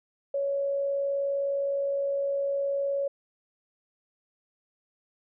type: tone with amplitude modulation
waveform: sine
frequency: 558 Hz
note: C#5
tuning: 11 cents sharp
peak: -24 dBFS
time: 0.34-3.08 s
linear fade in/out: 5 ms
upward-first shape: sine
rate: 59.5 Hz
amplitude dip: 25%
effects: none